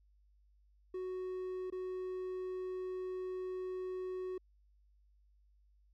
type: tone with dropouts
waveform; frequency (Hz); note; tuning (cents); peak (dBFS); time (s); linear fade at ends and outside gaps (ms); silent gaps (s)
triangle; 370; F#4; 0; -36; 0.94-4.38; 5; 1.702-1.723
effects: added 50 Hz sine -65 dBFS peak until 5.93 s